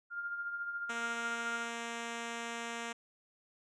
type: tone with tremolo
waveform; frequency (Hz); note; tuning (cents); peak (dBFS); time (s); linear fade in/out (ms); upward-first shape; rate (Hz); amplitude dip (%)
sine; 1403; F6; +8; -34; 0.1-1.7; 50; triangle; 14; 55
type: tone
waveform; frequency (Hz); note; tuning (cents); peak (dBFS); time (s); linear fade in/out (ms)
5% pulse; 233.1; A#3; 0; -27; 0.89-2.93; 10
effects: resampled to 22050 Hz